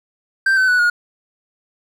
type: tone with pitch steps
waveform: triangle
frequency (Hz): 1568 / 1523.4 / 1480 / 1437.9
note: G6 / G6 / F#6 / F#6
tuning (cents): 0 / -50 / 0 / -50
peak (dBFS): -10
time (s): 0.46-0.9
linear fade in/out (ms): 5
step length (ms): 110
effects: none